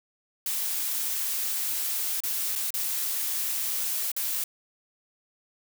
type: noise with dropouts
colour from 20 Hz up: blue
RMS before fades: -29 dBFS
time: 0.46-4.44 s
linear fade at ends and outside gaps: 2 ms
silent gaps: 2.204-2.236 / 2.554-2.558 / 2.705-2.74 / 4.117-4.164 s
effects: none